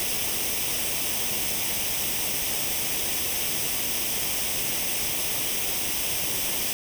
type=noise with comb filter; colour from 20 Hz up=white; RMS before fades=-27 dBFS; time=0-6.73 s; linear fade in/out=0 ms; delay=0.35 ms; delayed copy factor=+0.6; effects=none